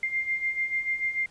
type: beating tone pair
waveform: sine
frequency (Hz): 2100 / 2106.8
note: C7 / C7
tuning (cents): +6 / +11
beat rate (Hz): 6.8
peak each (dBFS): -32 / -27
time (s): 0.03-1.26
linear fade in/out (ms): 2
effects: pink hiss -57 dBFS RMS until 1.3 s + resampled to 22050 Hz